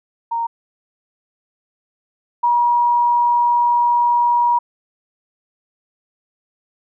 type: tone pair in turn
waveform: sine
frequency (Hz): 928 / 957.4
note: A#5 / A#5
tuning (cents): -8 / +46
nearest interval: minor second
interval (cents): 54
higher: second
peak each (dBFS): -18 / -12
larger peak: second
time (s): 0.31-0.47 / 2.43-4.59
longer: second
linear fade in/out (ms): 10
effects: none